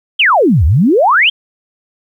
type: exponential two-way sweep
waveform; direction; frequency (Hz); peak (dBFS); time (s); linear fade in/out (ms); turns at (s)
sine; down then up; 3321 to 69.3 to 3321; -6; 0.19-1.3; 10; 0.65
effects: 8-bit